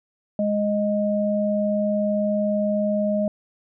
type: tone pair together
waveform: sine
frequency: 207.7 / 621.1 Hz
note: G#3 / D#5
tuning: 0 / -3 cents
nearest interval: octave + perfect fifth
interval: 1897 cents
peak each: -22 dBFS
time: 0.39-3.28 s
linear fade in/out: 2 ms
effects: none